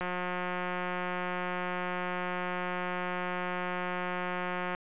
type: click train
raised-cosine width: 0.5 ms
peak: -19 dBFS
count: 854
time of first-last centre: 0.01-4.749 s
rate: 180 Hz
effects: resampled to 8000 Hz